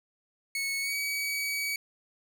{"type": "tone with pitch glide", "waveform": "sawtooth", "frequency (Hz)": [2206, 2269], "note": ["C#7", "C#7"], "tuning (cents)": [-9, 40], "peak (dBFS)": -26, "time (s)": [0.55, 1.76], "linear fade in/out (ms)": 2, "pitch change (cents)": 49, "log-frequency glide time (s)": [0.8, 0.96], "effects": []}